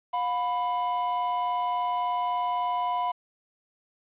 triangle tone pair together, 715.5 / 992 Hz, F5 / B5, +42 / +7 cents, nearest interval tritone, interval 565 cents, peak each -27 / -25 dBFS, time 0.13-3.12 s, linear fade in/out 10 ms, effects resampled to 8000 Hz + 9-bit

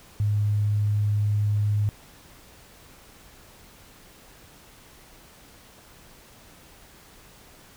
sine tone, 104.1 Hz, G#2, 5 cents sharp, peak -20 dBFS, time 0.2-1.89 s, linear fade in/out 0 ms, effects pink hiss -51 dBFS RMS until 7.76 s

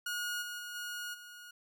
sawtooth tone with level steps, 1440 Hz, F#6, 47 cents flat, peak -31 / -36 / -38 / -35 / -45 dBFS, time 0.06-1.51 s, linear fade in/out 5 ms, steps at 0.41 / 0.58 / 0.74 / 1.13 s, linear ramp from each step 20 ms, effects none

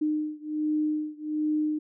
sine beating tone pair, 304.4 / 305.7 Hz, D#4 / D#4, -38 / -30 cents, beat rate 1.3 Hz, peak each -28 / -29 dBFS, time 0.01-1.79 s, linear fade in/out 10 ms, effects none

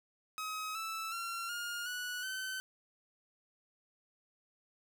sawtooth tone with pitch steps, 1270 / 1317.8 / 1367.5 / 1419 / 1472.4 / 1527.8 Hz, D#6 / E6 / F6 / F6 / F#6 / G6, +35 / -1 / -37 / +27 / -9 / -45 cents, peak -34 dBFS, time 0.38-2.6 s, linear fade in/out 0 ms, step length 370 ms, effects none

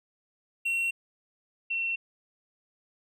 triangle / sine tone pair in turn, 2728 / 2712 Hz, F7 / E7, -41 / +49 cents, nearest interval unison, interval 10 cents, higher first, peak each -24 / -27 dBFS, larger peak first, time 0.65-0.91 / 1.7-1.96 s, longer neither, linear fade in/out 10 ms, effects none

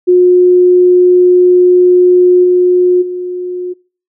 sine tone with level steps, 360.3 Hz, F#4, 46 cents flat, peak -3 / -5 / -16 dBFS, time 0.07-3.74 s, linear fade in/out 20 ms, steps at 2.43 / 3.01 s, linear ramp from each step 20 ms, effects noise-tail reverb RT60 0.4 s tail -24 dB re dry

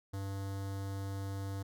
square tone with notch filter, 98 Hz, G2, in tune, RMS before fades -39 dBFS, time 0.13-1.63 s, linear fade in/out 10 ms, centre 2500 Hz, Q 1.4, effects none

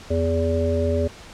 harmonic tone with a mistuned harmonic, 82.4 Hz, E2, in tune, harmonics 1 / 3 / 5 / 7, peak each -22 / -27 / -25 / -24 dBFS, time 0.1-1.08 s, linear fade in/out 10 ms, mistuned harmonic 1, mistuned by +52 cents, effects pink hiss -42 dBFS RMS until 1.33 s + low-pass 7000 Hz 12 dB/octave

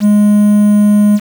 triangle tone with quantisation, 207.7 Hz, G#3, in tune, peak -3 dBFS, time 0-1.2 s, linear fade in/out 50 ms, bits 5, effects none

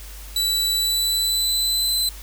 sawtooth tone with pitch glide, 3952 to 4040 Hz, B7 to B7, 0 to +39 cents, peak -16 dBFS, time 0.36-2.09 s, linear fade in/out 2 ms, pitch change +39 cents, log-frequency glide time 0.73-1.95 s, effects added 50 Hz sine -36 dBFS peak until 2.22 s + white hiss -42 dBFS RMS until 2.22 s

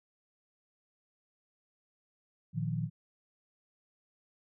sine chord, Bb suspended fourth, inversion none, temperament just, 116.54 / 155.39 / 174.81 Hz, Bb2 / Eb3 / F3, 0 / -2 / +2 cents, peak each -35 / -34 / -37 dBFS, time 2.53-2.9 s, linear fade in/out 50 ms, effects none

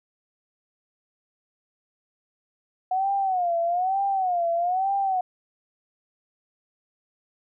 sine tone with vibrato, 732 Hz, F#5, 19 cents flat, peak -21 dBFS, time 2.91-5.21 s, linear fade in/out 5 ms, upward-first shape sine, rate 1.1 Hz, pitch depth 140 cents each way, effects none

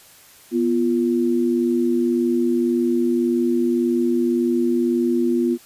sine tone pair together, 244.9 / 346.7 Hz, B3 / F4, -14 / -13 cents, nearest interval tritone, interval 601 cents, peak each -19 dBFS, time 0.51-5.58 s, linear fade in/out 50 ms, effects white hiss -48 dBFS RMS until 5.65 s + resampled to 32000 Hz

